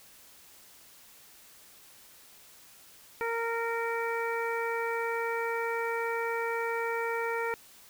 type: harmonic tone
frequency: 461.9 Hz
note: A#4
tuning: 16 cents flat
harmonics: 1 / 2 / 3 / 4 / 5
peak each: -32 / -35 / -37 / -38 / -39 dBFS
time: 3.21-7.54 s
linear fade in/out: 0 ms
effects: white hiss -55 dBFS RMS until 7.89 s